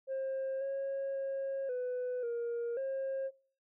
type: tone with pitch steps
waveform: sine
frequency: 533 / 546 / 543 / 498.8 / 471 / 537 Hz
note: C5 / C#5 / C#5 / B4 / A#4 / C5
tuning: +32 / -26 / -36 / +17 / +18 / +45 cents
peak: -31 dBFS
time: 0.07-3.31 s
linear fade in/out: 50 ms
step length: 540 ms
effects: noise-tail reverb RT60 0.5 s tail -26 dB re dry + tanh soft clip ceiling -32 dBFS